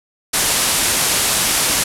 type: low-pass noise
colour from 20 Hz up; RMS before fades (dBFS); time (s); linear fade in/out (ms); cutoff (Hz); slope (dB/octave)
white; -17; 0.33-1.84; 10; 12000; 48
effects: none